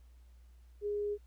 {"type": "tone", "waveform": "sine", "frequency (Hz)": 412.6, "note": "G#4", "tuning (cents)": -11, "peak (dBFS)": -32, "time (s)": [0.81, 1.18], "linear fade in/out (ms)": 50, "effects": ["added 60 Hz sine -55 dBFS peak until 1.26 s", "pink hiss -74 dBFS RMS until 1.26 s"]}